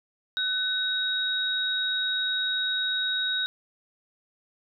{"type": "tone pair together", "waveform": "sine", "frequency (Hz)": [1505, 3792], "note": ["F#6", "A#7"], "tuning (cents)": [29, 29], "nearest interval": "octave + major third", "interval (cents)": 1600, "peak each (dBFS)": [-29, -26], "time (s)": [0.37, 3.46], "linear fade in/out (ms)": 0, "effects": []}